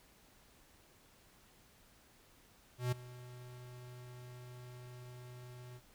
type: tone with ADSR envelope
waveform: square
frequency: 124 Hz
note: B2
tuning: 7 cents sharp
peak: -31 dBFS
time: 2.78-5.81 s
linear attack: 140 ms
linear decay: 10 ms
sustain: -19 dB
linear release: 48 ms
effects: pink hiss -65 dBFS RMS until 5.94 s